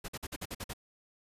pink noise bursts, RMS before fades -39 dBFS, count 8, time 0.04-0.735 s, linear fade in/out 10 ms, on 44 ms, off 49 ms, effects resampled to 32000 Hz

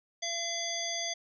harmonic tone with a mistuned harmonic, 679 Hz, F5, 49 cents flat, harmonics 1 / 3 / 5 / 7 / 9, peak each -39 / -40 / -37 / -39 / -37 dBFS, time 0.22-1.14 s, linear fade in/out 10 ms, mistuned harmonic 9, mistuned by +32 cents, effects none

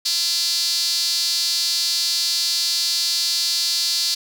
sawtooth tone with high-pass filter, 340 Hz, F4, 46 cents flat, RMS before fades -21 dBFS, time 0.05-4.15 s, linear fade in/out 10 ms, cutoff 4500 Hz, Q 5.1, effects none

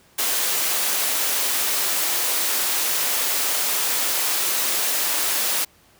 white high-pass noise, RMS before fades -22 dBFS, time 0.18-5.65 s, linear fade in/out 10 ms, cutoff 350 Hz, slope 12 dB/octave, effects pink hiss -55 dBFS RMS until 5.99 s + high-pass 60 Hz 12 dB/octave

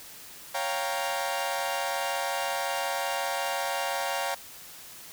sawtooth chord, G half-diminished seventh, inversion second, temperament equal, 554.4 / 698.5 / 784 / 932.3 Hz, Db5 / F5 / G5 / Bb5, 0 / 0 / 0 / 0 cents, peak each -30 dBFS, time 0.54-4.35 s, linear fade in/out 10 ms, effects white hiss -46 dBFS RMS until 5.12 s

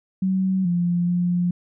sine tone with pitch steps, 188.9 / 174.5 / 176.5 Hz, F#3 / F3 / F3, +36 / -1 / +19 cents, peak -18 dBFS, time 0.22-1.51 s, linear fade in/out 5 ms, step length 430 ms, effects none

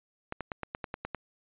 clicks, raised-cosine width 0.5 ms, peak -19 dBFS, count 9, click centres 0.324 / 0.407 / 0.518 / 0.633 / 0.749 / 0.842 / 0.941 / 1.05 / 1.147 s, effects resampled to 8000 Hz

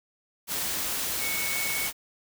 sine tone in noise, 2217 Hz, C#7, in tune, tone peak -31 dBFS, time 1.19-1.9 s, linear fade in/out 50 ms, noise white, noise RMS -30 dBFS, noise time 0.47-1.93 s, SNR -4 dB, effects none

